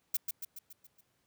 violet noise with echo, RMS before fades -30 dBFS, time 0.14-0.17 s, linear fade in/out 5 ms, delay 140 ms, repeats 6, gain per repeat -5 dB, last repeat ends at 1.01 s, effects pink hiss -75 dBFS RMS until 1.26 s + high-pass 80 Hz 12 dB/octave

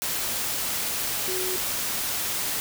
sine tone in noise, 370.9 Hz, F#4, 4 cents sharp, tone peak -30 dBFS, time 1.28-1.56 s, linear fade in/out 0 ms, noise white, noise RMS -28 dBFS, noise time 0.02-2.6 s, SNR -5 dB, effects none

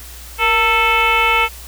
sine tone with frequency modulation, 1760 Hz, A6, in tune, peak -11 dBFS, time 0.38-1.49 s, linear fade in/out 50 ms, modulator 430 Hz, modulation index 2.6, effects added 60 Hz sine -35 dBFS peak until 1.67 s + white hiss -37 dBFS RMS until 1.67 s

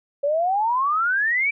sine exponential sweep, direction up, 554 to 2349 Hz, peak -18 dBFS, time 0.23-1.51 s, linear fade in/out 10 ms, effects none

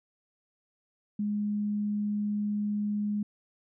sine tone, 207.7 Hz, G#3, in tune, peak -27 dBFS, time 1.19-3.23 s, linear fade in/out 5 ms, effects none

